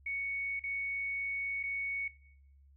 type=tone with dropouts; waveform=sine; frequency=2224 Hz; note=C#7; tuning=5 cents sharp; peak=-34 dBFS; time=0.06-2.08 s; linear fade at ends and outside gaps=5 ms; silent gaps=0.595-0.637 / 1.63-1.636 s; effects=noise-tail reverb RT60 0.7 s tail -17 dB re dry + added 69 Hz sine -58 dBFS peak until 2.76 s